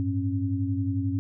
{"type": "tone cluster", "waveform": "sine", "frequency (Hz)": [98.1, 109.3, 272.8], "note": ["G2", "A2", "C#4"], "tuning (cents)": [2, -11, -28], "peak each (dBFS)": [-27, -32, -28], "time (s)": [0, 1.19], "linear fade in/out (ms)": 0, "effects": []}